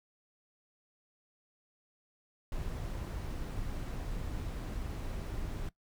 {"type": "noise", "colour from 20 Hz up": "brown", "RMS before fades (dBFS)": -38, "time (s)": [2.52, 5.69], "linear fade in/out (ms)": 2, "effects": ["noise-tail reverb RT60 0.1 s tail -19 dB re dry"]}